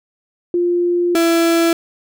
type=tone pair in turn; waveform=sine / 35% pulse; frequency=350 / 334.2 Hz; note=F4 / E4; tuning=+4 / +24 cents; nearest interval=minor second; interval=80 cents; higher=first; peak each=-13 / -10 dBFS; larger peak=second; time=0.54-1.15 / 1.15-1.73 s; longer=first; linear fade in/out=2 ms; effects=none